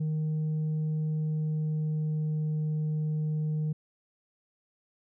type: tone with pitch glide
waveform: sine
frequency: 155.1 to 153.85 Hz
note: D#3 to D#3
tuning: -5 to -19 cents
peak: -24 dBFS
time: 0-3.73 s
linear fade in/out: 10 ms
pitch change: -14 cents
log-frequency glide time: 1.05-2.61 s
effects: tanh soft clip ceiling -26 dBFS